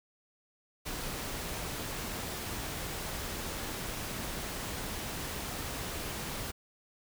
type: noise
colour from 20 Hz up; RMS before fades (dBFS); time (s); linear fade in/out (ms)
pink; -38; 0.85-6.52; 20
effects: none